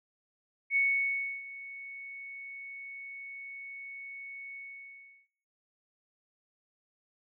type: tone with ADSR envelope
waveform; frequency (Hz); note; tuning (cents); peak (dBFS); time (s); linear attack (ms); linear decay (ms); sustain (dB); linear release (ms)
sine; 2217; C#7; 0; -23; 0.7-5.28; 61; 660; -18; 720
effects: noise-tail reverb RT60 0.7 s tail -19 dB re dry